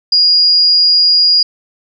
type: tone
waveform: sine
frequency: 4864 Hz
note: D#8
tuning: 40 cents flat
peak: -6 dBFS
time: 0.12-1.43 s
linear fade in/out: 5 ms
effects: none